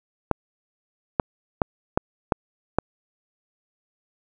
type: clicks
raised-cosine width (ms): 1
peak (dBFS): -4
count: 6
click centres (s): 0.313 / 1.198 / 1.618 / 1.975 / 2.322 / 2.786
effects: none